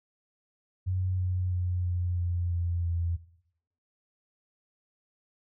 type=tone with pitch steps; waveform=sine; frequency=92.5 / 91.23 / 89.97 / 88.73 / 87.51 / 86.31 / 85.12 Hz; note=F#2 / F#2 / F#2 / F2 / F2 / F2 / F2; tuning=0 / -24 / -48 / +28 / +4 / -20 / -44 cents; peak=-26 dBFS; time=0.86-3.17 s; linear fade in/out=20 ms; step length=330 ms; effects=noise-tail reverb RT60 0.7 s tail -17 dB re dry